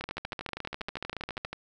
two click trains, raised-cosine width 0.3 ms, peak -18 / -20 dBFS, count 21 / 20, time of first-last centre 0.04-1.448 / 0.01-1.53 s, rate 14.2 / 12.5 Hz, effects none

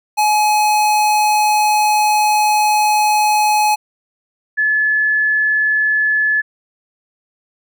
square / sine tone pair in turn, 846 / 1720.6 Hz, G#5 / A6, +32 / -39 cents, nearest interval octave, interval 1229 cents, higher second, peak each -12 dBFS, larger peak neither, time 0.17-3.76 / 4.57-6.42 s, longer first, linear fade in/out 20 ms, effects none

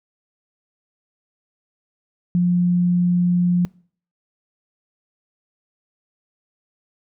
sine tone, 176.8 Hz, F3, 22 cents sharp, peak -14 dBFS, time 2.35-3.65 s, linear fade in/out 0 ms, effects noise-tail reverb RT60 0.5 s tail -25 dB re dry

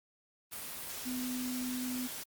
sine tone in noise, 251.9 Hz, B3, 34 cents sharp, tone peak -35 dBFS, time 1.05-2.08 s, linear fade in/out 20 ms, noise white, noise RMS -42 dBFS, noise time 0.51-2.24 s, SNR +4 dB, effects Opus 32 kbps

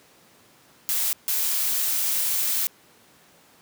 blue noise bursts at uneven times, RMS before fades -24 dBFS, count 2, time 0.89-1.13 / 1.28-2.67 s, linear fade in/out 0 ms, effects pink hiss -55 dBFS RMS until 3.61 s + high-pass 150 Hz 12 dB/octave

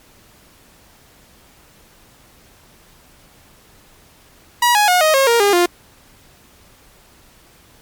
sawtooth tone with pitch steps, 964 / 834.4 / 722.2 / 625.1 / 541 / 468.3 / 405.3 / 350.8 Hz, B5 / G#5 / F#5 / D#5 / C#5 / A#4 / G#4 / F4, -42 / +8 / -42 / +8 / -42 / +8 / -42 / +8 cents, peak -7 dBFS, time 4.62-5.66 s, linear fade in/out 5 ms, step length 130 ms, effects pink hiss -49 dBFS RMS until 7.81 s + MP3 96 kbps

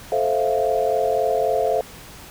sine chord, F major seventh, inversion first, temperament just, 436.5 / 523.8 / 654.8 / 698.5 Hz, A4 / C5 / E5 / F5, -14 / +2 / -12 / 0 cents, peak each -23 dBFS, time 0.12-1.81 s, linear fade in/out 2 ms, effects pink hiss -41 dBFS RMS until 2.3 s

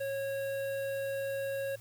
square tone with notch filter, 548 Hz, C#5, 20 cents flat, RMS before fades -35 dBFS, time 0-1.76 s, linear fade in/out 10 ms, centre 5700 Hz, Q 0.61, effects added 112 Hz sine -51 dBFS peak until 1.8 s + white hiss -58 dBFS RMS until 1.8 s

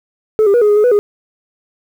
sine tone with pitch steps, 433.9 / 399.2 / 480.6 / 418.6 / 414.1 / 422.6 / 492.9 / 412.3 Hz, A4 / G4 / B4 / G#4 / G#4 / G#4 / B4 / G#4, -24 / +32 / -47 / +14 / -5 / +30 / -3 / -13 cents, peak -5 dBFS, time 0.39-0.99 s, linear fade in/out 0 ms, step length 75 ms, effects tanh soft clip ceiling -6 dBFS + 7-bit

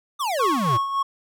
square exponential sweep, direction down, 1244.5 to 105 Hz, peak -23 dBFS, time 0.19-0.78 s, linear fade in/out 20 ms
triangle tone with tremolo, 1100 Hz, C#6, 14 cents flat, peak -16 dBFS, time 0.39-1.03 s, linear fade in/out 10 ms, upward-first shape sine, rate 3.5 Hz, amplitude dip 60%
effects none

